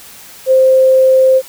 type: tone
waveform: sine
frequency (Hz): 523.3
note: C5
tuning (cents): 0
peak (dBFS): -5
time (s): 0.46-1.42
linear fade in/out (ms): 50
effects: white hiss -36 dBFS RMS until 1.48 s